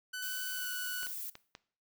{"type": "tone with pitch glide", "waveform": "sawtooth", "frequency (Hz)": [1500, 1481.9], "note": ["F#6", "F#6"], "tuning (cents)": [23, 2], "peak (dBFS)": -34, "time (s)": [0.13, 1.07], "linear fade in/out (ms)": 10, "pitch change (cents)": -21, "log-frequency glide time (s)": [0.54, 0.69]}
{"type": "noise", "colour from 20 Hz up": "violet", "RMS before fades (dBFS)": -41, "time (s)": [0.22, 1.3], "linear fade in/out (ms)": 5}
{"type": "clicks", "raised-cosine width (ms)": 0.2, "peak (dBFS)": -29, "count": 4, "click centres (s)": [1.031, 1.068, 1.354, 1.551]}
{"effects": ["noise-tail reverb RT60 0.5 s tail -19 dB re dry"]}